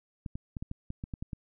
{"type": "clicks", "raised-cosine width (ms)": 5, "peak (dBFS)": -24, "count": 10, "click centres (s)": [0.262, 0.355, 0.568, 0.625, 0.714, 0.904, 1.039, 1.138, 1.225, 1.332], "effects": []}